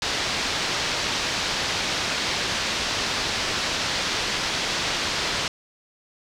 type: low-pass noise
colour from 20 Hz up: white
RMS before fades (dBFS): -26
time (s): 0.02-5.48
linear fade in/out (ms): 2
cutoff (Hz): 5400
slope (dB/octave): 24
effects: none